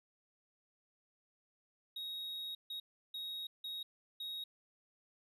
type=tone bursts at uneven times; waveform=triangle; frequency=3773 Hz; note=A#7; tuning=20 cents sharp; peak=-39 dBFS; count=5; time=1.96-2.55 / 2.7-2.8 / 3.14-3.47 / 3.64-3.83 / 4.2-4.44 s; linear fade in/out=5 ms; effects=none